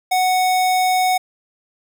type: tone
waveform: square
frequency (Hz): 740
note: F#5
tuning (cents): 0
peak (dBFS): -15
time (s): 0.11-1.18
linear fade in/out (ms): 10
effects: none